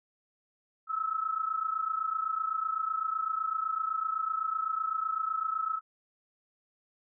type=tone pair together; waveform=sine; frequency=1290.6 / 1318.5 Hz; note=E6 / E6; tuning=-37 / 0 cents; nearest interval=unison; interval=37 cents; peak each=-31 / -33 dBFS; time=0.87-5.81 s; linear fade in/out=50 ms; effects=none